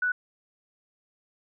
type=tone; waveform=sine; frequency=1480 Hz; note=F#6; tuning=in tune; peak=-23 dBFS; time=0.02-0.12 s; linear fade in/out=5 ms; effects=none